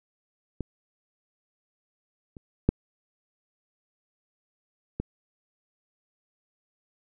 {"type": "clicks", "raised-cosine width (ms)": 3, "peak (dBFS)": [-18, -30, -6, -16], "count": 4, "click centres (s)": [0.607, 2.368, 2.69, 5], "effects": []}